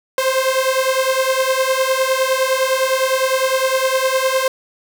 sawtooth beating tone pair, 520 / 529.8 Hz, C5 / C5, -11 / +22 cents, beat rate 9.8 Hz, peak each -14 dBFS, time 0.18-4.48 s, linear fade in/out 2 ms, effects none

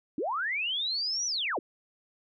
sine linear two-way sweep, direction up then down, 246.9 to 5980 to 246.9 Hz, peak -28 dBFS, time 0.18-1.59 s, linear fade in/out 2 ms, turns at 1.26 s, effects none

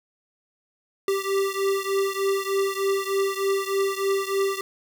square beating tone pair, 390.5 / 393.8 Hz, G4 / G4, -7 / +8 cents, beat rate 3.3 Hz, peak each -25 / -27 dBFS, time 1.08-4.61 s, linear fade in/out 2 ms, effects 9-bit

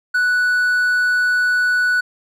triangle tone, 1480 Hz, F#6, in tune, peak -12 dBFS, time 0.14-2.01 s, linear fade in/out 10 ms, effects none

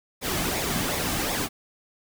pink noise with flanger, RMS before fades -27 dBFS, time 0.21-1.49 s, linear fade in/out 50 ms, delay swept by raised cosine 0.66 to 2.16 ms, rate 2.7 Hz, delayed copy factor -0.55, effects none

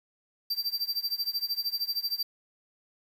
square tone with tremolo, 4693 Hz, D8, 2 cents flat, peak -26 dBFS, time 0.5-2.23 s, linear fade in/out 5 ms, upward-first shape sine, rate 13 Hz, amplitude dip 90%, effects 9-bit

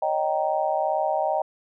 sine chord, Eb dominant seventh, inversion third, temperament just, 560 / 622.3 / 777.8 / 933.4 Hz, Db5 / Eb5 / G5 / Bb5, +18 / 0 / -14 / +2 cents, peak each -30 / -25 / -25 / -30 dBFS, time 0.02-1.42 s, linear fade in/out 5 ms, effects none

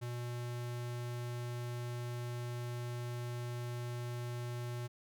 square tone, 121 Hz, B2, 35 cents flat, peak -39 dBFS, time 0.01-4.88 s, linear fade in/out 20 ms, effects none

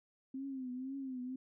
sine tone with vibrato, 261.6 Hz, C4, in tune, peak -39 dBFS, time 0.34-1.36 s, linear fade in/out 5 ms, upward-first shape triangle, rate 2 Hz, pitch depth 100 cents each way, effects none

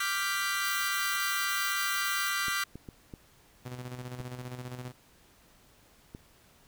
sawtooth chord, G dominant seventh, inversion second, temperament equal, 1174.7 / 1396.9 / 1568 / 1975.5 Hz, D6 / F6 / G6 / B6, 0 / 0 / 0 / 0 cents, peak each -31 dBFS, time 0-2.64 s, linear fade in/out 5 ms
violet noise bursts, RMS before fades -40 dBFS, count 6, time 0.63-2.3 s, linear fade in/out 10 ms, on 260 ms, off 22 ms
clicks, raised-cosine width 3 ms, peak -29 dBFS, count 6, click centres 2.483 / 2.756 / 2.888 / 3.138 / 4.203 / 6.149 s
sawtooth tone with tremolo, 125.1 Hz, B2, 23 cents sharp, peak -33 dBFS, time 3.65-4.92 s, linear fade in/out 10 ms, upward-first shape square, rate 15 Hz, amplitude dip 50%
effects pink hiss -61 dBFS RMS until 6.67 s

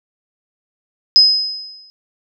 sine tone with exponential decay, 5060 Hz, D#8, 28 cents sharp, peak -3 dBFS, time 1.16-1.9 s, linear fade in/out 0 ms, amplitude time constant 160 ms, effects none

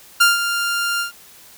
sawtooth tone with ADSR envelope, 1396.9 Hz, F6, in tune, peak -5 dBFS, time 0.2-1.12 s, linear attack 12 ms, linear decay 160 ms, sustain -10 dB, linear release 120 ms, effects white hiss -45 dBFS RMS until 1.57 s

